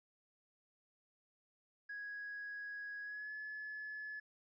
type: tone with pitch glide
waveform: triangle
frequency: 1661.2 to 1713.8 Hz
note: G#6 to A6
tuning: 0 to -46 cents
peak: -40 dBFS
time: 1.89-4.2 s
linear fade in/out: 10 ms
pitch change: +54 cents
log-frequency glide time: 3.02-3.32 s
effects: tanh soft clip ceiling -40 dBFS + resampled to 16000 Hz